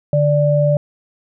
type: tone pair together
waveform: sine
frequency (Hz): 146.83 / 587.3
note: D3 / D5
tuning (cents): 0 / 0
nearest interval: 2 octaves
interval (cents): 2400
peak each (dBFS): -14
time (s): 0.13-0.77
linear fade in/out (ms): 2
effects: none